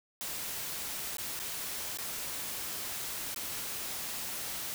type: noise with dropouts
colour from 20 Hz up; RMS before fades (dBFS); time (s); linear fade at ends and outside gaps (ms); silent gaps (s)
white; -38; 0.21-4.74; 0; 1.169-1.183 / 1.392-1.399 / 1.973-1.986 / 3.345-3.361
effects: none